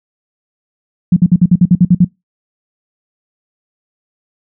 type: tone bursts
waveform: sine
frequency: 177.9 Hz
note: F3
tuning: 32 cents sharp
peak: -3 dBFS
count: 10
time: 1.12-2.047 s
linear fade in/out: 5 ms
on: 45 ms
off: 53 ms
effects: noise-tail reverb RT60 0.2 s tail -24 dB re dry